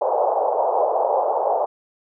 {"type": "band-pass noise", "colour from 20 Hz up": "pink", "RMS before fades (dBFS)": -20, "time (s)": [0.01, 1.66], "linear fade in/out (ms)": 10, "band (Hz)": [480, 910], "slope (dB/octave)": 48, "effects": []}